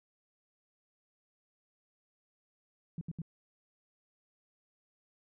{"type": "tone bursts", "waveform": "sine", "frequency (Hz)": 164.81, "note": "E3", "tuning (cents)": 0, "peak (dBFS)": -35, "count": 3, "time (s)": [2.98, 3.218], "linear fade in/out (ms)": 2, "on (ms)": 32, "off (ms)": 71, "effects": []}